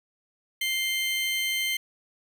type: tone pair together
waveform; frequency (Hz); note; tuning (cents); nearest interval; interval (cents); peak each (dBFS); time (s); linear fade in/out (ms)
40% pulse; 2100 / 3103; C7 / G7; +6 / -18; perfect fifth; 676; -27 / -28; 0.61-1.77; 5
effects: none